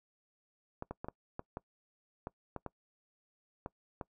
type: clicks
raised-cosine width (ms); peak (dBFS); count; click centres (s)
1; -25; 11; 0.824 / 0.91 / 1.045 / 1.085 / 1.394 / 1.571 / 2.271 / 2.563 / 2.663 / 3.661 / 4.012
effects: noise-tail reverb RT60 0.1 s tail -23 dB re dry